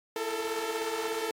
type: tone cluster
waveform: sawtooth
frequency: 334.7 / 433.1 / 449.8 Hz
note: E4 / A4 / A4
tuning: +26 / -27 / +38 cents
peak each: -36 / -32 / -29 dBFS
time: 0.16-1.31 s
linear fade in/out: 2 ms
effects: AAC 48 kbps

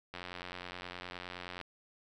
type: click train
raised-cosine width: 0.3 ms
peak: -26 dBFS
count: 133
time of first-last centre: 0.14-1.613 s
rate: 89.6 Hz
effects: none

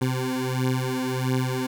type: beating tone pair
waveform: 20% pulse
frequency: 128.1 / 129.6 Hz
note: C3 / C3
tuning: -36 / -16 cents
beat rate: 1.5 Hz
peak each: -21 / -22 dBFS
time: 0.01-1.67 s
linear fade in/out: 10 ms
effects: none

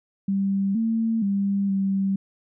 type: tone with pitch steps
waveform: sine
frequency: 196.1 / 225.5 / 198.5 / 194.6 Hz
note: G3 / A3 / G3 / G3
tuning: +1 / +43 / +22 / -12 cents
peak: -20 dBFS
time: 0.28-2.16 s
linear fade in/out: 5 ms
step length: 470 ms
effects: none

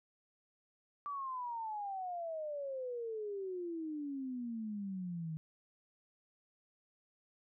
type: exponential sweep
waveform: sine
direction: down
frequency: 1169 to 155.3 Hz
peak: -38 dBFS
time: 1.06-5.37 s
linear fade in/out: 0 ms
effects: none

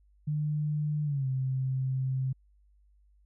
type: tone with pitch glide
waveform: sine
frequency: 150.1 to 131.43 Hz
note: D3 to C3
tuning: +38 to +8 cents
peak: -27 dBFS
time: 0.27-2.33 s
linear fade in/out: 10 ms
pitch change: -230 cents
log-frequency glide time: 1.04-1.27 s
effects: added 50 Hz sine -60 dBFS peak until 3.25 s

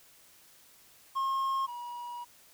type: tone pair in turn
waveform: triangle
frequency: 1075 / 962.7 Hz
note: C6 / B5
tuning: +47 / -45 cents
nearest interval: major second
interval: 192 cents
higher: first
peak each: -26 / -36 dBFS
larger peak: first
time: 1.15-1.67 / 1.67-2.25 s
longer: second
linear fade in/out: 20 ms
effects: white hiss -59 dBFS RMS until 2.53 s

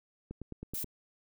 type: click train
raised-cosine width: 3 ms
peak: -28 dBFS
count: 6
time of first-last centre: 0.31-0.843 s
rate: 9.38 Hz
type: noise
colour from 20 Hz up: violet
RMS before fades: -37 dBFS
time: 0.74-0.84 s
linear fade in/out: 5 ms
effects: none

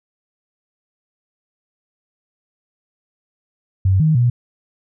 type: tone with pitch steps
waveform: sine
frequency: 95.1 / 156.8 / 121.5 Hz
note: F#2 / D#3 / B2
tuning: +48 / +14 / -28 cents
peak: -11 dBFS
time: 3.85-4.3 s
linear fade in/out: 5 ms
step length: 150 ms
effects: none

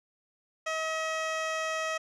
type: tone with low-pass filter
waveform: 15% pulse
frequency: 638 Hz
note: D#5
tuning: 43 cents sharp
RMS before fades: -32 dBFS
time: 0.66-1.98 s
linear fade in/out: 10 ms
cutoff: 5900 Hz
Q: 0.95
effects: none

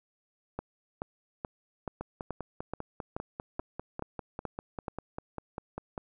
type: two click trains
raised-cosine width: 1 ms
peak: -20 / -22 dBFS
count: 11 / 21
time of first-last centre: 0.59-4.882 / 2.01-5.978 s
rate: 2.33 / 5.04 Hz
effects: none

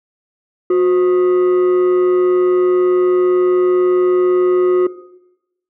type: tone with frequency modulation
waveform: sine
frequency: 363.4 Hz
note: F#4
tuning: 31 cents flat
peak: -8 dBFS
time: 0.7-4.87 s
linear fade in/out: 5 ms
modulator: 882 Hz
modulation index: 0.28
effects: noise-tail reverb RT60 0.9 s tail -17 dB re dry + tanh soft clip ceiling -9 dBFS

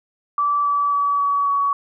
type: tone with pitch steps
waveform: sine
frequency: 1159 / 1151 / 1143 / 1135.1 / 1127.3 Hz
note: D6 / D6 / D6 / C#6 / C#6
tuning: -23 / -35 / -47 / +41 / +29 cents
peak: -16 dBFS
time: 0.38-1.73 s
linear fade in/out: 2 ms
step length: 270 ms
effects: none

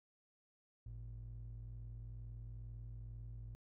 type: ring-modulated tone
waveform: triangle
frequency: 82.41 Hz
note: E2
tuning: in tune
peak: -40 dBFS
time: 0.86-3.55 s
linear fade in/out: 0 ms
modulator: 31.1 Hz
effects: tanh soft clip ceiling -41 dBFS

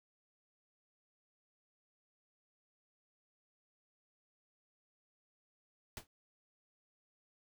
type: noise with exponential decay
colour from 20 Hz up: pink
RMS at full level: -41 dBFS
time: 5.97-6.07 s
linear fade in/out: 1 ms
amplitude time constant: 21 ms
effects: none

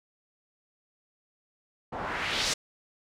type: noise with low-pass filter sweep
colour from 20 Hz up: white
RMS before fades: -31 dBFS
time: 1.92-2.54 s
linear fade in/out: 10 ms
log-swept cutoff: 750 to 6200 Hz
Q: 1.6
effects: none

